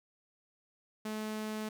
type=tone; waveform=sawtooth; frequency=215.6 Hz; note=A3; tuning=35 cents flat; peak=-32 dBFS; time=1.05-1.69 s; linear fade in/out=5 ms; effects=none